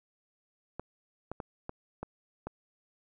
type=clicks; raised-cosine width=1 ms; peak=-23 dBFS; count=6; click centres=0.796 / 1.316 / 1.402 / 1.694 / 2.03 / 2.47 s; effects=none